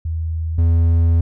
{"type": "tone pair in turn", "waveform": ["sine", "triangle"], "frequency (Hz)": [81, 83.42], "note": ["E2", "E2"], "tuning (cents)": [-30, 21], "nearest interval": "minor second", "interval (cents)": 51, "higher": "second", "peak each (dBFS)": [-19, -9], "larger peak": "second", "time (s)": [[0.05, 0.58], [0.58, 1.21]], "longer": "second", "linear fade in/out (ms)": 5, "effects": []}